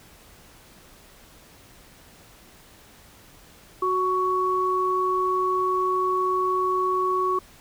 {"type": "tone pair together", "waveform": "sine", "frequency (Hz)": [370, 1115.8], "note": ["F#4", "C#6"], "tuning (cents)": [0, 11], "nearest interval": "octave + perfect fifth", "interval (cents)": 1911, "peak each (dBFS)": [-25, -22], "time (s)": [3.82, 7.39], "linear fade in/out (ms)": 5, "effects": ["pink hiss -51 dBFS RMS until 7.6 s"]}